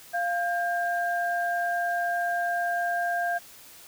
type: tone pair together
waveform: sine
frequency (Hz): 696 / 1600.8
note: F5 / G6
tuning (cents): -6 / +36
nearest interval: octave + major second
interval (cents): 1442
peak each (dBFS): -26 / -29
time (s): 0.13-3.39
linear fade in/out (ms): 20
effects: white hiss -49 dBFS RMS until 3.87 s